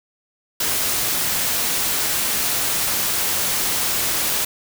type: noise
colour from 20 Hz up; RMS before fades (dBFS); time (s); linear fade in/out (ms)
white; -21; 0.6-4.45; 5
effects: none